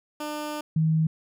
15% pulse / sine tone pair in turn, 300 / 158.92 Hz, D4 / D#3, +37 / +37 cents, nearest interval major seventh, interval 1100 cents, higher first, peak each -24 / -19 dBFS, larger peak second, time 0.2-0.61 / 0.76-1.07 s, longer first, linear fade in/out 5 ms, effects none

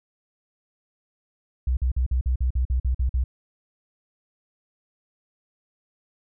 sine tone bursts, 63.1 Hz, B1, 38 cents sharp, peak -19 dBFS, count 11, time 1.67-3.24 s, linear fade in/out 5 ms, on 100 ms, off 47 ms, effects none

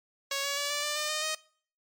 5% pulse tone with pitch steps, 554.4 / 563.8 / 573.3 / 583 / 592.8 / 602.8 / 613 / 623.4 Hz, C#5 / C#5 / D5 / D5 / D5 / D5 / D#5 / D#5, 0 / +29 / -42 / -13 / +16 / +45 / -26 / +3 cents, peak -18 dBFS, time 0.31-1.35 s, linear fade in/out 5 ms, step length 130 ms, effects noise-tail reverb RT60 0.5 s tail -22 dB re dry + MP3 64 kbps

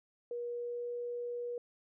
sine tone with pitch glide, 479 to 481.8 Hz, A#4 to B4, +47 to -43 cents, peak -36 dBFS, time 0.31-1.58 s, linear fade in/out 2 ms, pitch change +10 cents, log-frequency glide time 0.49-0.92 s, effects none

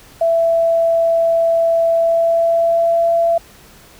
sine tone with pitch glide, 665 to 673.5 Hz, E5 to E5, +15 to +37 cents, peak -11 dBFS, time 0.21-3.38 s, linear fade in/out 5 ms, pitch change +22 cents, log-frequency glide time 1.94-3.04 s, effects pink hiss -44 dBFS RMS until 3.99 s

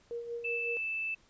sine tone with tremolo, 470.9 Hz, A#4, 18 cents sharp, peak -34 dBFS, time 0.11-0.77 s, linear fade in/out 0 ms, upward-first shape sine, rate 5.4 Hz, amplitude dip 55%
sine tone, 2637 Hz, E7, in tune, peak -32 dBFS, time 0.44-1.15 s, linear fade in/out 10 ms
effects pink hiss -65 dBFS RMS until 1.29 s + resampled to 16000 Hz

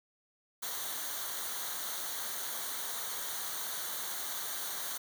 white noise with comb filter, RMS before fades -38 dBFS, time 0.62-4.98 s, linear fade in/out 10 ms, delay 0.39 ms, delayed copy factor -0.7, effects none

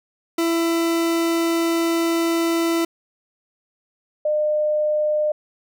40% pulse / sine tone pair in turn, 333.5 / 605 Hz, E4 / D#5, +20 / -49 cents, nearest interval minor seventh, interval 1031 cents, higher second, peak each -17 dBFS, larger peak neither, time 0.38-2.85 / 4.25-5.32 s, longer first, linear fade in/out 5 ms, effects none

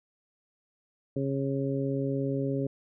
harmonic tone, 136.9 Hz, C#3, 21 cents flat, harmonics 1 / 2 / 3 / 4, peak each -31 / -31 / -33 / -36 dBFS, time 1.16-2.67 s, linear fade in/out 5 ms, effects none

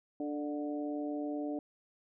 harmonic tone with a mistuned harmonic, 146.83 Hz, D3, in tune, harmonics 2 / 3 / 4 / 5, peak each -35 / -44 / -42 / -46 dBFS, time 0.2-1.59 s, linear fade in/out 2 ms, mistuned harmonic 4, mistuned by +23 cents, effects none

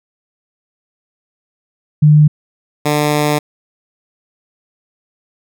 sine / 10% pulse tone pair in turn, 150.7 / 148.8 Hz, D3 / D3, +45 / +23 cents, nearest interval unison, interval 22 cents, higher first, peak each -4 dBFS, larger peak neither, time 2.02-2.28 / 2.85-3.39 s, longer second, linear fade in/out 10 ms, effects none

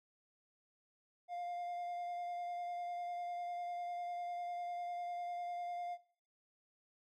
triangle tone with vibrato, 703 Hz, F5, 11 cents sharp, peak -38 dBFS, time 1.28-5.98 s, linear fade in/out 50 ms, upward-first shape square, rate 10 Hz, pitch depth 11 cents each way, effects noise-tail reverb RT60 0.5 s tail -18 dB re dry

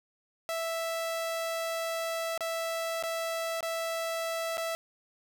sawtooth tone with dropouts, 659.3 Hz, E5, in tune, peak -27 dBFS, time 0.49-4.75 s, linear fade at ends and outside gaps 0 ms, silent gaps 2.377-2.407 / 3.026-3.036 / 3.607-3.628 / 4.571-4.579 s, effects none

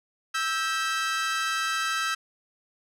sawtooth tone cluster, 1312 / 1578 / 1919 Hz, E6 / G6 / A#6, -9 / +11 / +50 cents, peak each -24 / -26 / -32 dBFS, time 0.34-2.15 s, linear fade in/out 10 ms, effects low-pass 9000 Hz 12 dB/octave

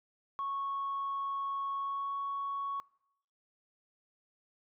sine tone with pitch glide, 1104 to 1112.3 Hz, C#6 to C#6, -7 to +6 cents, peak -32 dBFS, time 0.39-2.8 s, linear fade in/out 0 ms, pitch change +13 cents, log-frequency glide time 1.76-2.16 s, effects noise-tail reverb RT60 0.8 s tail -25 dB re dry + tanh soft clip ceiling -29 dBFS

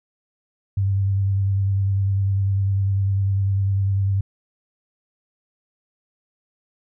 sine tone with vibrato, 98 Hz, G2, in tune, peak -17 dBFS, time 0.77-4.21 s, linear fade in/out 5 ms, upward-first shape sine, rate 10 Hz, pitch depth 24 cents each way, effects none

